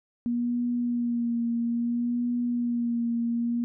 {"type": "tone with vibrato", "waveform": "sine", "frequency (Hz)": 237.9, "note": "A#3", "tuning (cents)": 35, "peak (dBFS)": -24, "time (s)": [0.26, 3.64], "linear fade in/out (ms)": 0, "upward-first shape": "sine", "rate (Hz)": 0.6, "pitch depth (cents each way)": 29, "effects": []}